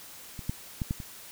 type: clicks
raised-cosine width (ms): 5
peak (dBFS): -26 / -17 / -17 / -16 / -26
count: 5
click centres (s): 0.392 / 0.495 / 0.818 / 0.909 / 1.002
effects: white hiss -47 dBFS RMS until 1.31 s